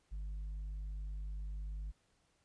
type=tone with tanh clipping; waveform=sine; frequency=50.4 Hz; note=G1; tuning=49 cents sharp; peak=-40 dBFS; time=0.11-1.92 s; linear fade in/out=20 ms; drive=3 dB; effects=pink hiss -75 dBFS RMS until 2.44 s + resampled to 22050 Hz